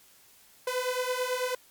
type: beating tone pair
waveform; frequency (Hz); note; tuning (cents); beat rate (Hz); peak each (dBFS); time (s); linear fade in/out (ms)
sawtooth; 499 / 508.1; B4 / B4; +18 / +49; 9.1; -27; 0.67-1.55; 5
effects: white hiss -58 dBFS RMS until 1.7 s + MP3 96 kbps